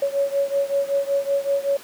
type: beating tone pair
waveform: sine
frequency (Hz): 556 / 561.3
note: C#5 / C#5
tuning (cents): +5 / +22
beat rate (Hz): 5.3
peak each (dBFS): -21 / -23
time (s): 0.02-1.77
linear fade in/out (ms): 5
effects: pink hiss -41 dBFS RMS until 1.83 s + high-pass 300 Hz 12 dB/octave